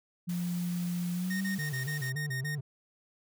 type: tone with pitch glide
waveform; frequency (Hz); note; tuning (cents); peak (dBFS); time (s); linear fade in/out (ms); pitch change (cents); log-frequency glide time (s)
sine; 175.6 to 192.6; F3 to G3; +10 to -30; -30; 0.27-1.59; 20; +160; 1.14-1.41
type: noise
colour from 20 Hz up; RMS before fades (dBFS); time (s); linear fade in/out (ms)
white; -47; 0.29-2.1; 5
type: tone bursts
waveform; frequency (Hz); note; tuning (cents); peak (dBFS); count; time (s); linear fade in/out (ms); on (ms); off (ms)
45% pulse; 1849; A#6; -15; -35; 9; 1.3-2.554; 10; 110; 33
type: tone with vibrato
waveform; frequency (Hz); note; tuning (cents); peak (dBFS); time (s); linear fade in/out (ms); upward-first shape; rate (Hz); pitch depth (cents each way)
triangle; 140.1; C#3; +19; -31; 1.58-2.61; 10; square; 3.5; 110
effects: none